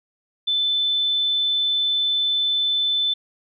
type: tone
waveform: sine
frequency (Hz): 3520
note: A7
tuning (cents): 0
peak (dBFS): -18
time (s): 0.47-3.14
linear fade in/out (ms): 10
effects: none